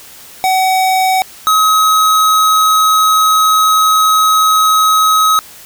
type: tone pair in turn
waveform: square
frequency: 754 / 1273.2 Hz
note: F#5 / D#6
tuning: +32 / +39 cents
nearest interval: major sixth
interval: 907 cents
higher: second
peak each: -10 / -8 dBFS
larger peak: second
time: 0.44-1.22 / 1.47-5.39 s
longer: second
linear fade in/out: 0 ms
effects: white hiss -36 dBFS RMS until 5.65 s